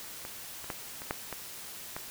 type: clicks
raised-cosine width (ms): 0.5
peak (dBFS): -25 / -29 / -19 / -27 / -15 / -21 / -21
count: 7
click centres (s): 0.251 / 0.643 / 0.702 / 1.019 / 1.109 / 1.327 / 1.965
effects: white hiss -44 dBFS RMS until 2.1 s